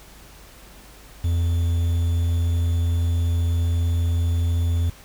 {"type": "tone with quantisation", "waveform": "triangle", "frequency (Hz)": 84.9, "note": "F2", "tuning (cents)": -48, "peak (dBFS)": -16, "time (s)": [1.24, 4.9], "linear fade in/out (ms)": 5, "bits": 7, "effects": ["added 50 Hz sine -48 dBFS peak until 5.04 s", "pink hiss -47 dBFS RMS until 5.04 s"]}